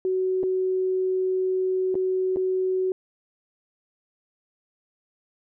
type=tone with dropouts; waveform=sine; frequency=373.5 Hz; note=F#4; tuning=16 cents sharp; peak=-21 dBFS; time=0.05-2.92 s; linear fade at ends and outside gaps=1 ms; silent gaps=0.431-0.436 / 1.944-1.953 / 2.361-2.369 s; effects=none